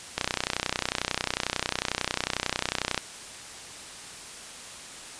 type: click train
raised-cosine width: 0.2 ms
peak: -7 dBFS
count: 88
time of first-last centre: 0.18-2.977 s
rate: 31.1 Hz
effects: white hiss -42 dBFS RMS until 5.19 s + resampled to 22050 Hz